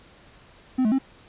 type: tone with pitch steps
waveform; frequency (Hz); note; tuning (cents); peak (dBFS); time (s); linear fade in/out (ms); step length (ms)
triangle; 257.5 / 214.9 / 267.1; C4 / A3 / C4; -28 / -41 / +36; -16; 0.78-0.987; 10; 69
effects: pink hiss -52 dBFS RMS until 1.28 s + resampled to 8000 Hz